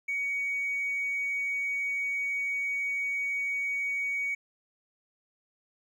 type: tone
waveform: triangle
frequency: 2247 Hz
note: C#7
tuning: 23 cents sharp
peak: -25 dBFS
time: 0.08-4.35 s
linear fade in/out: 10 ms
effects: tanh soft clip ceiling -25 dBFS